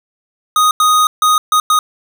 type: tone bursts at uneven times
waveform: square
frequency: 1244.5 Hz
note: D#6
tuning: in tune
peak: -9 dBFS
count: 5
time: 0.56-0.71 / 0.8-1.07 / 1.22-1.38 / 1.52-1.6 / 1.7-1.79 s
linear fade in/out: 2 ms
effects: none